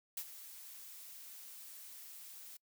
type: noise with ADSR envelope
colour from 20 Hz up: blue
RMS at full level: -39 dBFS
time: 0.17-2.57 s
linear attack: 5 ms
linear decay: 64 ms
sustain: -13 dB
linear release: 5 ms
effects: noise-tail reverb RT60 0.1 s tail -25 dB re dry